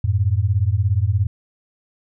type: beating tone pair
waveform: sine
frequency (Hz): 90.7 / 107.7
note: F#2 / A2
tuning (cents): -34 / -37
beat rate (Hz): 17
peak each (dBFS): -18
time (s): 0.04-1.27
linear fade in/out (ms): 5
effects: none